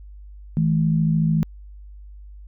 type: tone pair together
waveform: sine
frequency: 160.56 / 214.3 Hz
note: E3 / A3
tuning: -45 / -45 cents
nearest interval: perfect fourth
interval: 500 cents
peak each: -17 / -23 dBFS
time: 0.57-1.43 s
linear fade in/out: 0 ms
effects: added 50 Hz sine -38 dBFS peak until 2.47 s